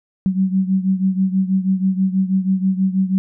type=beating tone pair; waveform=sine; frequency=188.1 / 194.3 Hz; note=F#3 / G3; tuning=+29 / -15 cents; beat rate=6.2 Hz; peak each=-16 / -20 dBFS; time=0.26-3.18 s; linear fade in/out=0 ms; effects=none